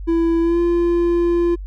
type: tone with pitch glide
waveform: triangle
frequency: 332.7 to 344.4 Hz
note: E4 to F4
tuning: +16 to -24 cents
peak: -12 dBFS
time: 0.07-1.56 s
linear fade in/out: 20 ms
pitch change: +60 cents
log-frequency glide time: 0.41-0.6 s
effects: added 48 Hz sine -27 dBFS peak until 1.66 s